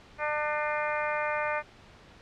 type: harmonic tone with a mistuned harmonic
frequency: 300 Hz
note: D4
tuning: 37 cents sharp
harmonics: 2 / 3 / 4 / 5 / 6 / 7 / 8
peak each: -32 / -34 / -35 / -36 / -37 / -37 / -38 dBFS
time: 0.18-1.63 s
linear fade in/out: 50 ms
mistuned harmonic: 8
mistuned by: +17 cents
effects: pink hiss -53 dBFS RMS until 2.21 s + low-pass 4000 Hz 12 dB/octave